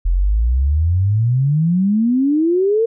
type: exponential sweep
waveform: sine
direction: up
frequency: 41.2 to 466.2 Hz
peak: -12 dBFS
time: 0.05-2.86 s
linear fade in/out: 10 ms
effects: none